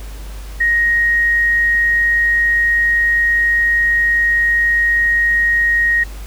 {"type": "tone", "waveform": "sine", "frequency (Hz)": 1875, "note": "A#6", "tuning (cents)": 10, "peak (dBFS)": -11, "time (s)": [0.6, 6.04], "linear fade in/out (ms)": 10, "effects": ["added 50 Hz sine -27 dBFS peak until 6.26 s", "pink hiss -39 dBFS RMS until 6.26 s"]}